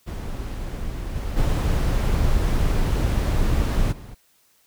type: noise with level steps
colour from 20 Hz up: brown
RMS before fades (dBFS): -29 / -27 / -20 / -37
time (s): 0.06-4.15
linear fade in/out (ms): 20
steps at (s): 1.14 / 1.36 / 3.91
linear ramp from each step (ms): 20
effects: white hiss -61 dBFS RMS until 4.66 s